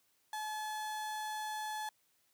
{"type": "tone", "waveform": "35% pulse", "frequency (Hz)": 858, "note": "A5", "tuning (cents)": -44, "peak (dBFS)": -36, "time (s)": [0.33, 1.89], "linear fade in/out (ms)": 2, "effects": ["white hiss -74 dBFS RMS until 2.33 s", "high-pass 60 Hz 12 dB/octave"]}